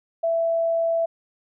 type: tone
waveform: sine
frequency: 664 Hz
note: E5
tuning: 12 cents sharp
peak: -19 dBFS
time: 0.23-1.06 s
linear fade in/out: 10 ms
effects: none